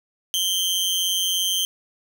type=tone with amplitude modulation; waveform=sawtooth; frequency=3132 Hz; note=G7; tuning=2 cents flat; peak=-14 dBFS; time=0.34-1.65 s; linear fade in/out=0 ms; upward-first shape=sine; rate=183 Hz; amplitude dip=70%; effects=9-bit